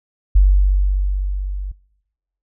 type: tone with level ramp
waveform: sine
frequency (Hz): 47.93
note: G1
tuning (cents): -38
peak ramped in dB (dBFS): -6 to -22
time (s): 0.35-1.72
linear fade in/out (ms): 10
effects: noise-tail reverb RT60 1.0 s tail -25 dB re dry